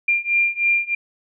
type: beating tone pair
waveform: sine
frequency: 2389 / 2392.2 Hz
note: D7 / D7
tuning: +29 / +31 cents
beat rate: 3.2 Hz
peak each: -20 / -19 dBFS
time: 0.08-0.95 s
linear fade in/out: 5 ms
effects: none